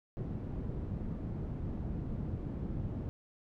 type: low-pass noise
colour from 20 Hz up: white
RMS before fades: -38 dBFS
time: 0.17-3.09 s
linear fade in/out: 0 ms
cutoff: 170 Hz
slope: 12 dB/octave
effects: none